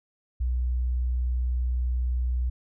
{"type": "tone", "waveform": "sine", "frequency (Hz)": 61.74, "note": "B1", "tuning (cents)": 0, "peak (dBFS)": -23, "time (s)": [0.4, 2.5], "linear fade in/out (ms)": 10, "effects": []}